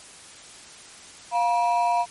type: ring-modulated tone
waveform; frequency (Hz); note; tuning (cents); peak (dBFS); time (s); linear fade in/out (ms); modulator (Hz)
triangle; 830.6; G#5; 0; -14; 1.31-2.06; 50; 128
effects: white hiss -45 dBFS RMS until 2.1 s + MP3 48 kbps